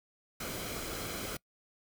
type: noise with comb filter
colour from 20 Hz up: pink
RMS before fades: -39 dBFS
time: 0.4-1.37 s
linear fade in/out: 5 ms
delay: 1.1 ms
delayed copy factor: -0.5
effects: noise-tail reverb RT60 0.1 s tail -24 dB re dry